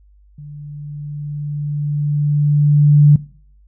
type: tone with level ramp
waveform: sine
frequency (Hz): 146.83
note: D3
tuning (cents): 0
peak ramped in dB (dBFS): -31 to -4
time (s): 0.38-3.16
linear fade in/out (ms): 5
effects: noise-tail reverb RT60 0.5 s tail -20 dB re dry + added 50 Hz sine -46 dBFS peak until 3.67 s